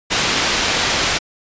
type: low-pass noise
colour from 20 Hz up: white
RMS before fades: -18 dBFS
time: 0.1-1.19 s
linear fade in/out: 20 ms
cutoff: 4800 Hz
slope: 12 dB/octave
effects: resampled to 16000 Hz